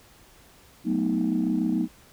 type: chord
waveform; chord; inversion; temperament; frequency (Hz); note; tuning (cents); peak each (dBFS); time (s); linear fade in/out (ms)
sine; B dominant seventh; second; equal with one note detuned; 185 / 220 / 246.9 / 313.7; F#3 / A3 / B3 / D#4; 0 / 0 / 0 / +14; -28 / -27 / -26 / -26; 0.84-1.88; 50
effects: tanh soft clip ceiling -15 dBFS + pink hiss -54 dBFS RMS until 2.12 s